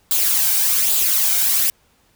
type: noise with flanger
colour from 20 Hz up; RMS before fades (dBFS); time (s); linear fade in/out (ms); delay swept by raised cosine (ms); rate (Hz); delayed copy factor
blue; -17; 0.11-1.7; 0; 0.25 to 1.35; 1.2; +0.5
effects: pink hiss -59 dBFS RMS until 2.15 s